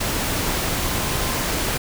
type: tone in noise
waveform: sine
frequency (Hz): 1038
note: C6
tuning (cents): -14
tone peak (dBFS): -34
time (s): 0.84-1.43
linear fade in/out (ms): 10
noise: pink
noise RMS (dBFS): -23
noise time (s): 0-1.78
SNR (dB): -14
effects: none

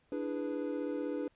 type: chord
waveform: triangle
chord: E dominant seventh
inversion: third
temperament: equal with one note detuned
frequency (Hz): 293.7 / 329.6 / 413.9 / 493.9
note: D4 / E4 / G#4 / B4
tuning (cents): 0 / 0 / -6 / 0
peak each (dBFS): -35 / -40 / -39 / -37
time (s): 0.12-1.28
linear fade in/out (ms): 2
effects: pink hiss -71 dBFS RMS until 1.35 s + resampled to 8000 Hz

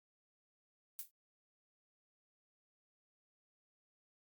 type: noise with exponential decay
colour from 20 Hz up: violet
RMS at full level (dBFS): -39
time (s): 0.99-1.11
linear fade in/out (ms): 2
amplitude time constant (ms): 25
effects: Opus 48 kbps

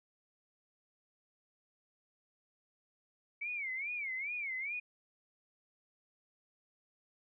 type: tone with vibrato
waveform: sine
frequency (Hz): 2238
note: C#7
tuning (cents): +16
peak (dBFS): -36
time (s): 3.41-4.8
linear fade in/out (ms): 10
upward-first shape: sine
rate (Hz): 2.4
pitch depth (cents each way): 170
effects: none

